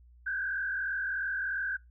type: tone with frequency modulation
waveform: sine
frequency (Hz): 1567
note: G6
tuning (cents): -1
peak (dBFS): -30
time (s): 0.26-1.77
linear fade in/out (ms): 10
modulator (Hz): 43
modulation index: 1.6
effects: noise-tail reverb RT60 0.2 s tail -21 dB re dry + added 60 Hz sine -54 dBFS peak until 1.9 s